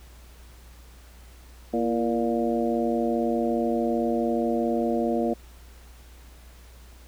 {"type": "harmonic tone with a mistuned harmonic", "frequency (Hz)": 117.4, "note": "A#2", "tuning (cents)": 13, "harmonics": [2, 3, 4, 5, 6], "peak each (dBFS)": [-26, -28, -29, -30, -31], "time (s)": [1.73, 5.34], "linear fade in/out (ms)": 10, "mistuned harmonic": 3, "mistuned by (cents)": -63, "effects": ["added 60 Hz sine -46 dBFS peak until 7.07 s", "pink hiss -54 dBFS RMS until 7.07 s"]}